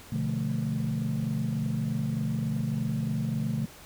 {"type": "chord", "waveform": "sine", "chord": "B half-diminished seventh", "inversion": "none", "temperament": "equal", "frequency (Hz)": [123.47, 146.83, 174.61, 220], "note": ["B2", "D3", "F3", "A3"], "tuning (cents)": [0, 0, 0, 0], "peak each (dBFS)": [-31, -30, -34, -30], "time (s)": [0.12, 3.66], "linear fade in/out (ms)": 5, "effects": ["tanh soft clip ceiling -21 dBFS", "pink hiss -49 dBFS RMS until 3.85 s"]}